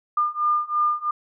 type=beating tone pair; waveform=sine; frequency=1204 / 1207 Hz; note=D6 / D6; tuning=+43 / +47 cents; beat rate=3 Hz; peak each=-23 / -22 dBFS; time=0.17-1.11 s; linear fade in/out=5 ms; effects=none